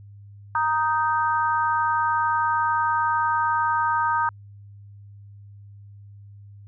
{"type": "harmonic tone", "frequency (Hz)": 311.1, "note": "D#4", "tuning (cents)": 0, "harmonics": [3, 4, 5], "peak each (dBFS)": [-22, -24, -27], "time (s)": [0.55, 4.29], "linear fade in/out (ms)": 2, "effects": ["added 101 Hz sine -42 dBFS peak until 6.67 s"]}